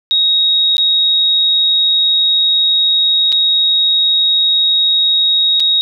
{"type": "tone with dropouts", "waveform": "sine", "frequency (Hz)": 3774, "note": "A#7", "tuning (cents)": 21, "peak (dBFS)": -9, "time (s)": [0.11, 5.81], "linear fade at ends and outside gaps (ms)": 0, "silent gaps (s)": [[0.768, 0.781], [3.32, 3.325], [5.598, 5.603]], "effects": []}